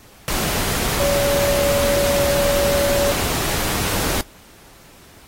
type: tone in noise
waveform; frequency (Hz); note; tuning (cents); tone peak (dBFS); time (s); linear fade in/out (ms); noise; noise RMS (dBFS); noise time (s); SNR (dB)
sine; 567; C#5; +39; -17; 1-3.12; 0; pink; -22; 0.28-4.21; +2
effects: pink hiss -47 dBFS RMS until 5.27 s + AAC 48 kbps